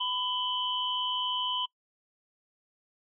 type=tone cluster; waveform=sine; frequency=1001 / 3024 / 3227 Hz; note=B5 / F#7 / G7; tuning=+23 / +37 / +50 cents; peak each=-33 / -30 / -36 dBFS; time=0-1.66 s; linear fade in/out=10 ms; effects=noise-tail reverb RT60 0.1 s tail -24 dB re dry